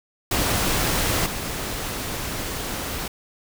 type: noise with level steps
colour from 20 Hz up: pink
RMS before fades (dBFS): -22 / -29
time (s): 0.31-3.08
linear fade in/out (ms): 5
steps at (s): 1.26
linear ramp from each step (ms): 2
effects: none